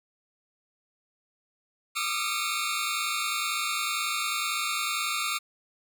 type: tone cluster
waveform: 20% pulse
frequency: 1185 / 1236 / 1352 / 2201 / 3737 Hz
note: D6 / D#6 / E6 / C#7 / A#7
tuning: +15 / -12 / +43 / -13 / +4 cents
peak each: -29 dBFS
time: 1.95-5.39 s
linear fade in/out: 20 ms
effects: none